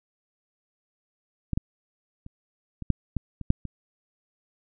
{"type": "clicks", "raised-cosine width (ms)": 5, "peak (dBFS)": [-14, -12, -29, -22, -8, -14, -23, -6, -22], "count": 9, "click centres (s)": [1.533, 1.575, 2.264, 2.823, 2.903, 3.167, 3.413, 3.504, 3.653], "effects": []}